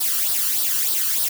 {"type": "noise with flanger", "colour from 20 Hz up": "blue", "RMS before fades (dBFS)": -21, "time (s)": [0, 1.29], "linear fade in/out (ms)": 10, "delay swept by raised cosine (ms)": [0.21, 0.71], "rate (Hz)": 3.3, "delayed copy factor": 0.65, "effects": []}